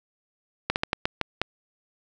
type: slowing click train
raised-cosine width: 0.3 ms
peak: -7 dBFS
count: 7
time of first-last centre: 0.7-1.416 s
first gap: 59 ms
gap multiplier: 1.28
effects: none